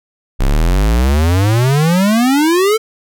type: exponential sweep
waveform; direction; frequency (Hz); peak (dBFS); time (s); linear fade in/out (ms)
square; up; 31.24 to 452.5; -10; 0.39-2.78; 20
effects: none